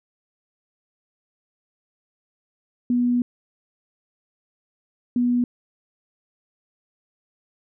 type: tone bursts at uneven times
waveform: sine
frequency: 244 Hz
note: B3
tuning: 21 cents flat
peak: -17 dBFS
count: 2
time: 2.9-3.22 / 5.16-5.44 s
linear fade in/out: 2 ms
effects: none